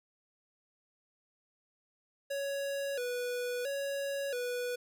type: tone with vibrato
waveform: square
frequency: 523 Hz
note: C5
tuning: 1 cent flat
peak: -34 dBFS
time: 2.3-4.76 s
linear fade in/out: 10 ms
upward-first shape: square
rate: 0.74 Hz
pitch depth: 110 cents each way
effects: none